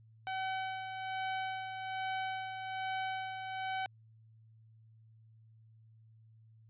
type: tone with tremolo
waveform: sawtooth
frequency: 760 Hz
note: F#5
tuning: 46 cents sharp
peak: -30 dBFS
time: 0.27-3.86 s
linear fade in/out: 0 ms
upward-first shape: sine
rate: 1.2 Hz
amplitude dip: 50%
effects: added 111 Hz sine -58 dBFS peak until 6.69 s + resampled to 8000 Hz